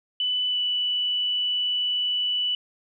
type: tone with pitch glide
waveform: sine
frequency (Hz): 2989 to 2967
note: F#7 to F#7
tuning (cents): +17 to +4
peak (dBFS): -22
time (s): 0.2-2.55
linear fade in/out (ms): 2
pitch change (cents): -13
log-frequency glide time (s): 0.5-0.57
effects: none